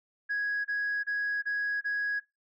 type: tone bursts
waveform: sine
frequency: 1661.2 Hz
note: G#6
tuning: in tune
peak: -26 dBFS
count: 5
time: 0.29-2.202 s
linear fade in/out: 20 ms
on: 360 ms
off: 28 ms
effects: noise-tail reverb RT60 0.2 s tail -19 dB re dry + tanh soft clip ceiling -25 dBFS